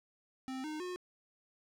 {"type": "tone with pitch steps", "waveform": "square", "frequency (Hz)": [261.6, 307.5, 361.5], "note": ["C4", "D#4", "F#4"], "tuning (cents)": [0, -20, -40], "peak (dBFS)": -39, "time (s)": [0.48, 0.96], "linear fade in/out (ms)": 0, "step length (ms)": 160, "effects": ["low-pass 8000 Hz 12 dB/octave", "12-bit"]}